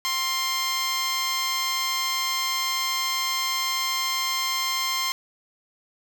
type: tone with amplitude modulation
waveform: 10% pulse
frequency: 1054 Hz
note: C6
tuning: 12 cents sharp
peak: -13 dBFS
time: 0.05-5.12 s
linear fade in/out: 0 ms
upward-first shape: sine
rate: 287 Hz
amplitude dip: 45%
effects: 9-bit